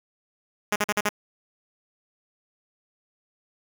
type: tone bursts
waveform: 5% pulse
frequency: 208.1 Hz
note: G#3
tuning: 4 cents sharp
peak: -10 dBFS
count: 5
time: 0.72-1.091 s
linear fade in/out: 5 ms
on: 39 ms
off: 44 ms
effects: none